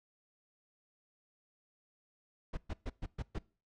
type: noise bursts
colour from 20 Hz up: brown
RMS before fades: -37 dBFS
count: 6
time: 2.53-3.388 s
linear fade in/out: 10 ms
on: 43 ms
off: 120 ms
effects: noise-tail reverb RT60 0.4 s tail -23 dB re dry + low-pass 5000 Hz 12 dB/octave